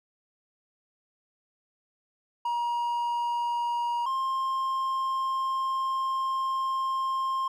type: tone pair in turn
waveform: triangle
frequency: 951 / 1060.1 Hz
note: A#5 / C6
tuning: +34 / +22 cents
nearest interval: major second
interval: 188 cents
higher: second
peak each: -24 dBFS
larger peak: neither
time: 2.45-4.06 / 4.06-7.48 s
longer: second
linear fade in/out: 5 ms
effects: none